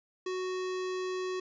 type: tone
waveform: square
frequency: 370 Hz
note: F#4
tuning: in tune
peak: -33 dBFS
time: 0.26-1.4 s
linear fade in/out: 5 ms
effects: resampled to 16000 Hz + 12-bit